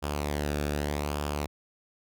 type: tone with flanger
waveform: sawtooth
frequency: 73.42 Hz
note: D2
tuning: in tune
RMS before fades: -31 dBFS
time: 0.02-1.47 s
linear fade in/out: 20 ms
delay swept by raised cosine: 0.49 to 0.99 ms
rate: 0.83 Hz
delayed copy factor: -0.55
effects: none